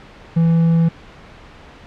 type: tone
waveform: triangle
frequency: 165.8 Hz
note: E3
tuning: 10 cents sharp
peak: -9 dBFS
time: 0.36-0.89 s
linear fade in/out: 10 ms
effects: pink hiss -41 dBFS RMS until 1.86 s + low-pass 3000 Hz 12 dB/octave